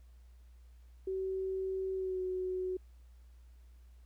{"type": "tone with pitch glide", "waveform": "sine", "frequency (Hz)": [380, 369.8], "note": ["F#4", "F#4"], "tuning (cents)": [46, -1], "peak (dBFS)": -33, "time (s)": [1.07, 2.77], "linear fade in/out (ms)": 5, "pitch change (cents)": -47, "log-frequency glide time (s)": [1.94, 2.21], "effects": ["added 60 Hz sine -54 dBFS peak until 4.05 s", "pink hiss -74 dBFS RMS until 4.05 s"]}